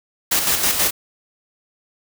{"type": "noise with tremolo", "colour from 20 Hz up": "white", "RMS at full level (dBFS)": -17, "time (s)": [0.31, 0.91], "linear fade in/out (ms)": 10, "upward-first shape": "square", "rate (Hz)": 6.2, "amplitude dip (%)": 45, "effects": []}